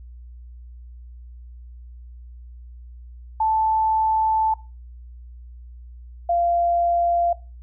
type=tone pair in turn; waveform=sine; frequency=878 / 690.5 Hz; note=A5 / F5; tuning=-4 / -20 cents; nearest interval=major third; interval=416 cents; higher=first; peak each=-17 dBFS; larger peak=neither; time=3.4-4.54 / 6.29-7.33 s; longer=first; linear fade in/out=5 ms; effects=noise-tail reverb RT60 0.3 s tail -19 dB re dry + added 60 Hz sine -38 dBFS peak until 7.62 s